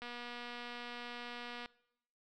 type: click train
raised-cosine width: 0.3 ms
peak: -30 dBFS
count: 396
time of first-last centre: 0.02-1.659 s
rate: 241 Hz
effects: noise-tail reverb RT60 0.8 s tail -22 dB re dry